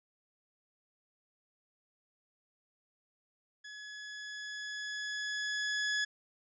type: tone with level ramp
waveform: sawtooth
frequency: 1694 Hz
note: G#6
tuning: 34 cents sharp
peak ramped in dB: -42 to -26 dBFS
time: 3.64-6.05 s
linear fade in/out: 10 ms
effects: resampled to 16000 Hz